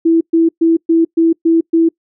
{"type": "tone bursts", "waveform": "sine", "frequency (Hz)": 329.6, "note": "E4", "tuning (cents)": 0, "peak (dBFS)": -7, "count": 7, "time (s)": [0.05, 1.89], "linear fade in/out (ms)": 10, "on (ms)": 160, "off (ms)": 120, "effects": ["noise-tail reverb RT60 0.1 s tail -25 dB re dry"]}